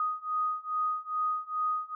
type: beating tone pair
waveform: sine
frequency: 1244.5 / 1246.9 Hz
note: D#6 / D#6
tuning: 0 / +3 cents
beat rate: 2.4 Hz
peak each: -32 / -31 dBFS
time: 0-1.95 s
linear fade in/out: 2 ms
effects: none